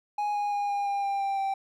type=tone with pitch steps; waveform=triangle; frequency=830 / 822.8 / 815.7 / 808.7 / 801.7 / 794.8 / 788 / 781.2 Hz; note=G#5 / G#5 / G#5 / G#5 / G5 / G5 / G5 / G5; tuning=-1 / -16 / -31 / -46 / +39 / +24 / +9 / -6 cents; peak=-24 dBFS; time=0.18-1.54 s; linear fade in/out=5 ms; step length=170 ms; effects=none